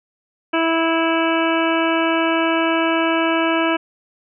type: harmonic tone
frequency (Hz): 327.9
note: E4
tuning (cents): -9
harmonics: 1 / 2 / 3 / 4 / 5 / 7 / 8 / 9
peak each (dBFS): -19 / -22 / -24 / -25 / -26 / -27 / -28 / -29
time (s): 0.53-3.77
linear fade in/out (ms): 10
effects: none